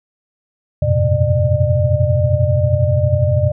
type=tone cluster; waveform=sine; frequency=87.9 / 97.8 / 118.1 / 130.6 / 600 Hz; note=F2 / G2 / A#2 / C3 / D5; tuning=+12 / -4 / +23 / -3 / +37 cents; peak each=-18 dBFS; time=0.82-3.52 s; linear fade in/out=5 ms; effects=none